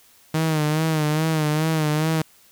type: tone with vibrato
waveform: sawtooth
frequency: 155.56 Hz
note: D#3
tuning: in tune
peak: -15 dBFS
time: 0.34-2.22 s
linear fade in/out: 5 ms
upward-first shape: sine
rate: 2.4 Hz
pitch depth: 59 cents each way
effects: white hiss -54 dBFS RMS until 2.51 s